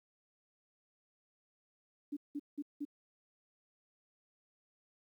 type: tone bursts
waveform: sine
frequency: 289.7 Hz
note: D4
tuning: 24 cents flat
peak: -36 dBFS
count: 4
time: 2.12-2.852 s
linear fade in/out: 10 ms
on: 48 ms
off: 180 ms
effects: 12-bit